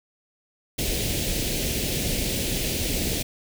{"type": "band-stop noise", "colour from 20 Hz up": "pink", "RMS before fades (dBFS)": -26, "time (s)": [0.78, 3.23], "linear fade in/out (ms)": 10, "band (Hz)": [580, 2300], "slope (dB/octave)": 24, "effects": []}